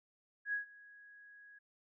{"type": "tone with ADSR envelope", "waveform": "sine", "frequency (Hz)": 1661.2, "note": "G#6", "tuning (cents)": 0, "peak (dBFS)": -32, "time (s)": [0.45, 1.59], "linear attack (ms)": 81, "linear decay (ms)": 120, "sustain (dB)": -23, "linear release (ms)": 11, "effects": []}